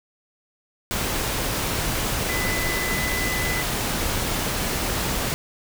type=tone in noise; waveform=sine; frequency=2007 Hz; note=B6; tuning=27 cents sharp; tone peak=-27 dBFS; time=2.29-3.62 s; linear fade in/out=0 ms; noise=pink; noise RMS=-25 dBFS; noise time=0.91-5.34 s; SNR=-5 dB; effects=none